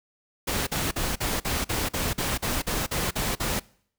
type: noise bursts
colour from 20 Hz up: pink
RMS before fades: -27 dBFS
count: 13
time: 0.47-3.598 s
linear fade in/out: 10 ms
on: 200 ms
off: 44 ms
effects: noise-tail reverb RT60 0.6 s tail -23 dB re dry